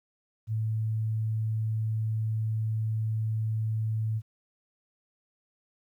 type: tone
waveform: sine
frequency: 110 Hz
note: A2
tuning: in tune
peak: -26 dBFS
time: 0.47-4.22 s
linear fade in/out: 50 ms
effects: 11-bit